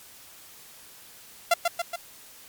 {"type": "tone with echo", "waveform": "sawtooth", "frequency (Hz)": 686, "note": "F5", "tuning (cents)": -31, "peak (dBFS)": -13, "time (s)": [1.51, 1.54], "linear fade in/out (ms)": 5, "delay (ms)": 140, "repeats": 3, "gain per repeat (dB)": -4, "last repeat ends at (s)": 1.96, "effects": ["white hiss -49 dBFS RMS until 2.48 s", "MP3 96 kbps"]}